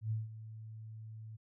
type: tone with ADSR envelope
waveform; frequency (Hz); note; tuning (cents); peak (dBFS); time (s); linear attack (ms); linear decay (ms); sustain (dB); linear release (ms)
sine; 110; A2; 0; -31; 0.01-1.37; 100; 170; -14; 16
effects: none